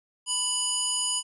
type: harmonic tone with a mistuned harmonic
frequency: 987.8 Hz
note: B5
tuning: in tune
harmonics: 1 / 3 / 5 / 7 / 9 / 10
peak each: -39 / -30 / -35 / -31 / -33 / -31 dBFS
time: 0.26-1.23 s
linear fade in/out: 50 ms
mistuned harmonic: 9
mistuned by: -17 cents
effects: none